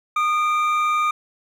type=tone pair together; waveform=triangle; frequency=1227.9 / 2349 Hz; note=D#6 / D7; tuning=-23 / 0 cents; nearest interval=major seventh; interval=1123 cents; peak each=-16 / -25 dBFS; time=0.16-1.11 s; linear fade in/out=5 ms; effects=none